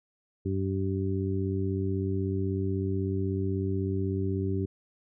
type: harmonic tone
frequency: 96.2 Hz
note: G2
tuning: 32 cents flat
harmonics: 1 / 2 / 3 / 4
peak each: -29 / -34 / -34 / -33 dBFS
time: 0.45-4.66 s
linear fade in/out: 10 ms
effects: none